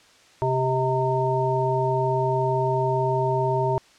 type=harmonic tone with a mistuned harmonic; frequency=130.81 Hz; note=C3; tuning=in tune; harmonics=1 / 3 / 5 / 7; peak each=-25 / -25 / -27 / -25 dBFS; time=0.42-3.78 s; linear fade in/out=0 ms; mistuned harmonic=5; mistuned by=-36 cents; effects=white hiss -54 dBFS RMS until 3.98 s + low-pass 6000 Hz 12 dB/octave